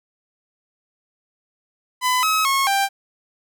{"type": "tone with pitch steps", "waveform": "sawtooth", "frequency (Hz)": [1006, 1280, 1090, 789], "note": ["B5", "D#6", "C#6", "G5"], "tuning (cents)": [32, 49, -29, 11], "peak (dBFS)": -13, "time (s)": [2.01, 2.89], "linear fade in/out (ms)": 50, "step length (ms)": 220, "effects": []}